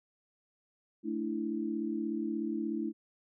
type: chord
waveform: sine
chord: A suspended fourth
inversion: none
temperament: just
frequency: 220 / 293.3 / 330 Hz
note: A3 / D4 / E4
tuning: 0 / -2 / +2 cents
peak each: -36 / -37 / -35 dBFS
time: 1.03-2.93 s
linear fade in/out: 50 ms
effects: none